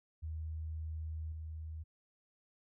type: tone with level steps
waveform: sine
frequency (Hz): 79.1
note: D#2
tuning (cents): +29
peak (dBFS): -38 / -41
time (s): 0.22-1.84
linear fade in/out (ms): 20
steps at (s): 1.32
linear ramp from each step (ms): 2
effects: none